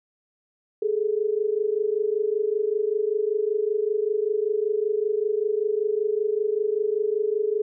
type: tone pair together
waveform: sine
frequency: 412.1 / 437.3 Hz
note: G#4 / A4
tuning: -13 / -11 cents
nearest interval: minor second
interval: 102 cents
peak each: -24 dBFS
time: 0.82-7.62 s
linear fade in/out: 5 ms
effects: none